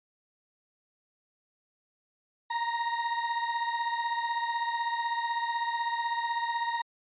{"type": "beating tone pair", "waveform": "35% pulse", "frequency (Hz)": [932.3, 948.3], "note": ["A#5", "A#5"], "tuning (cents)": [0, 29], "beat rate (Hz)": 16, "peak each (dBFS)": [-28, -33], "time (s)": [2.5, 6.82], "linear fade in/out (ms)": 10, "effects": ["resampled to 8000 Hz"]}